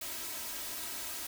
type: noise with comb filter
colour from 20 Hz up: white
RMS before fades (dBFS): -40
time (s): 0.01-1.27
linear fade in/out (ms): 5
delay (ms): 3.1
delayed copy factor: +0.7
effects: none